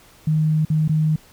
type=tone with dropouts; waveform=sine; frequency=155.5 Hz; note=D#3; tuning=1 cent flat; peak=-15 dBFS; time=0.27-1.16 s; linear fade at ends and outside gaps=5 ms; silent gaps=0.651-0.7 / 0.879-0.893 s; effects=pink hiss -50 dBFS RMS until 1.32 s